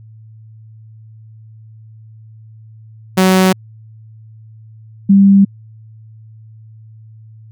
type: tone pair in turn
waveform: sawtooth / sine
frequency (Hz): 187.2 / 197.17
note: F#3 / G3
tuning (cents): +20 / +10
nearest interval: minor second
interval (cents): 90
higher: second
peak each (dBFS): -4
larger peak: neither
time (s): 3.17-3.53 / 5.09-5.45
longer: neither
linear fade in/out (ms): 10
effects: added 110 Hz sine -36 dBFS peak until 7.51 s